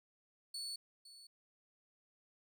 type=tone with echo; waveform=35% pulse; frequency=4435 Hz; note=C#8; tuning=in tune; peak=-40 dBFS; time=0.54-0.76 s; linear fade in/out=5 ms; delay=510 ms; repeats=1; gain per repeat=-14 dB; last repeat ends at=1.27 s; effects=none